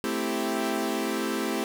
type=chord; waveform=sawtooth; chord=A minor seventh; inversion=none; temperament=equal; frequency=220 / 261.6 / 329.6 / 392 Hz; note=A3 / C4 / E4 / G4; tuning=0 / 0 / 0 / 0 cents; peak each=-28 dBFS; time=0.04-1.64 s; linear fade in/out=0 ms; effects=8-bit